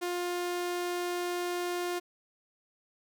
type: tone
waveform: sawtooth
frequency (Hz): 353.4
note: F4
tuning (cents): +21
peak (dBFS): -27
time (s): 0.01-2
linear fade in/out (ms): 20
effects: none